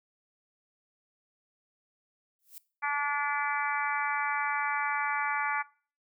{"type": "noise with exponential growth", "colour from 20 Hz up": "violet", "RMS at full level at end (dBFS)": -42, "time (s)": [2.39, 2.58], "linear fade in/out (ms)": 0, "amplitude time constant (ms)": 40}
{"type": "harmonic tone", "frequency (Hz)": 288.9, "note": "D4", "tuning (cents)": -28, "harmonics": [3, 4, 5, 6, 7, 8], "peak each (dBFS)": [-33, -34, -35, -36, -36, -37], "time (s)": [2.82, 5.63], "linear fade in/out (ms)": 20}
{"effects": ["noise-tail reverb RT60 0.4 s tail -20 dB re dry"]}